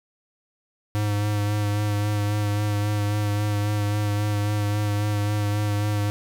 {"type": "tone with vibrato", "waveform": "square", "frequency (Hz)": 103.9, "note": "G#2", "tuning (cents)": 1, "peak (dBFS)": -22, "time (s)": [0.95, 6.1], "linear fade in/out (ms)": 0, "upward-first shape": "sine", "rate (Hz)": 3.7, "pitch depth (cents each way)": 21, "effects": []}